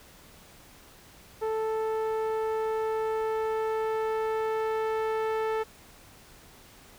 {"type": "tone with low-pass filter sweep", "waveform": "sawtooth", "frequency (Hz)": 440, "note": "A4", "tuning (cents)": 0, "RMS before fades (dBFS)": -29, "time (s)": [1.41, 5.64], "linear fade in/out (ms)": 20, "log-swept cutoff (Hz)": [990, 1800], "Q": 0.76, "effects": ["pink hiss -53 dBFS RMS until 6.98 s"]}